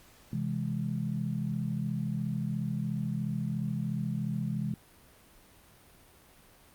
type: chord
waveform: sine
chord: C augmented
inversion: none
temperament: equal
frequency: 130.81 / 164.81 / 207.7 Hz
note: C3 / E3 / G#3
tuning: 0 / 0 / 0 cents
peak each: -34 dBFS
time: 0.33-4.74 s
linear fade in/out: 2 ms
effects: pink hiss -58 dBFS RMS until 6.74 s + Opus 48 kbps